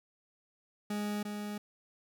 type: tone with echo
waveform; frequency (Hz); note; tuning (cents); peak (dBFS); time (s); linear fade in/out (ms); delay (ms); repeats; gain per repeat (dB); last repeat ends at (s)
40% pulse; 207.7; G#3; 0; -32; 0.9-1.23; 5; 350; 1; -4; 1.58
effects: none